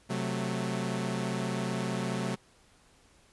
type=chord; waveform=sawtooth; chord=F# diminished; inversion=second; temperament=equal; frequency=130.81 / 185 / 220 Hz; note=C3 / F#3 / A3; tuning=0 / 0 / 0 cents; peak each=-31 / -30 / -31 dBFS; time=0.09-2.36 s; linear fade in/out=20 ms; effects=pink hiss -62 dBFS RMS until 3.32 s + resampled to 24000 Hz